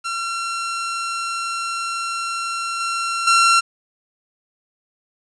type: tone with level steps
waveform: sawtooth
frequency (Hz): 1363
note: F6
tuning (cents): -43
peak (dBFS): -19 / -17 / -8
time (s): 0.04-3.61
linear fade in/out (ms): 20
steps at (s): 2.8 / 3.27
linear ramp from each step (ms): 5
effects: resampled to 22050 Hz + 8-bit